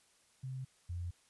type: tone pair in turn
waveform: sine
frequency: 130.81 / 87.31 Hz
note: C3 / F2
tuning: 0 / 0 cents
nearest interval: perfect fifth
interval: 700 cents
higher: first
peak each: -39 / -37 dBFS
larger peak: second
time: 0.43-0.65 / 0.89-1.11 s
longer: neither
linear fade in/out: 10 ms
effects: white hiss -69 dBFS RMS until 1.29 s + resampled to 24000 Hz